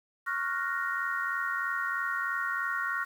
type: chord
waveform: sine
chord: Gb major seventh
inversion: second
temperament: equal with one note detuned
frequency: 1104.3 / 1396.9 / 1480 / 1864.7 Hz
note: Db6 / F6 / Gb6 / Bb6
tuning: -7 / 0 / 0 / 0 cents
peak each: -35 / -33 / -36 / -34 dBFS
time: 0.26-3.05 s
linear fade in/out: 20 ms
effects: 9-bit